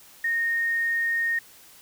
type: tone with quantisation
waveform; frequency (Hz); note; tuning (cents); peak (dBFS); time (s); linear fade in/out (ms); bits
sine; 1849; A#6; -15; -22; 0.24-1.39; 5; 8
effects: white hiss -51 dBFS RMS until 1.81 s